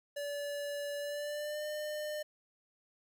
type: tone with pitch glide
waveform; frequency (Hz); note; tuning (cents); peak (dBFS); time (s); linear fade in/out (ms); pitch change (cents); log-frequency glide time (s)
square; 576 to 603.6; D5 to D5; -34 to +47; -37; 0.16-2.23; 10; +81; 0.98-1.66
effects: 11-bit